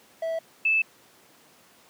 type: tone pair in turn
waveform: triangle / sine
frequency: 654 / 2626 Hz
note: E5 / E7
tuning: -14 / -7 cents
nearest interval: 2 octaves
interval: 2407 cents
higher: second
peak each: -24 / -19 dBFS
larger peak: second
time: 0.22-0.39 / 0.65-0.82 s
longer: neither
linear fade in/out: 5 ms
effects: pink hiss -56 dBFS RMS until 1.89 s + high-pass 200 Hz 12 dB/octave